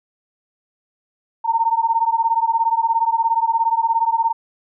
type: beating tone pair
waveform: sine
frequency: 905 / 922 Hz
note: A5 / A#5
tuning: +48 / -19 cents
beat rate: 17 Hz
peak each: -18 dBFS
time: 1.44-4.33 s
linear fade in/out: 20 ms
effects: none